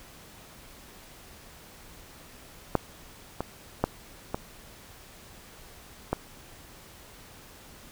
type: clicks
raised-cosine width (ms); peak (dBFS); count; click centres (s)
1; -7 / -15 / -8 / -14 / -11; 5; 2.753 / 3.406 / 3.84 / 4.345 / 6.13
effects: pink hiss -50 dBFS RMS until 7.91 s